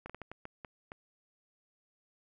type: slowing click train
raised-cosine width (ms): 0.5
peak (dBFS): -28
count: 8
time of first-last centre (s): 0.06-0.919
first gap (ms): 36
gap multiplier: 1.4
effects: none